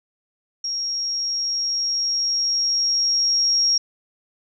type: tone with level ramp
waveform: sine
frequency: 5588 Hz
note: F8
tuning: in tune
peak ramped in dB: -23 to -15 dBFS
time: 0.64-3.78 s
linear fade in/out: 5 ms
effects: none